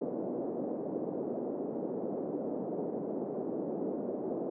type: band-pass noise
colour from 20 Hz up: pink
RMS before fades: -36 dBFS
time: 0.01-4.5 s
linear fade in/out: 10 ms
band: 230 to 570 Hz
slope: 24 dB/octave
effects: none